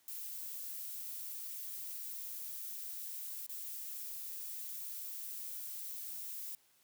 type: noise with dropouts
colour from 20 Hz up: violet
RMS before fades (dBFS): -44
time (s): 0.08-6.55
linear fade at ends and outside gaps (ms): 0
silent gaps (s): 3.464-3.494
effects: white hiss -70 dBFS RMS until 6.83 s + high-pass 80 Hz 12 dB/octave